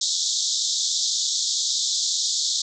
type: band-pass noise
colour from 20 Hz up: pink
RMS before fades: -24 dBFS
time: 0.01-2.62 s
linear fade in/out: 5 ms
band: 3500 to 7500 Hz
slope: 96 dB/octave
effects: none